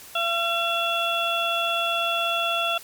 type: harmonic tone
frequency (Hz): 679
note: F5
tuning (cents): -49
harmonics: 1 / 2 / 4 / 5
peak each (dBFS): -27 / -27 / -27 / -27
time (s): 0.15-2.78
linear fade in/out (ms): 5
effects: white hiss -44 dBFS RMS until 2.83 s + MP3 96 kbps